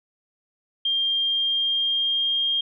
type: tone with pitch glide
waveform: sine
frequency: 3197 to 3219 Hz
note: G7 to G7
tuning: +33 to +45 cents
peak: -20 dBFS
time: 0.85-2.61 s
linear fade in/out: 5 ms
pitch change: +12 cents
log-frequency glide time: 1.04-2.42 s
effects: none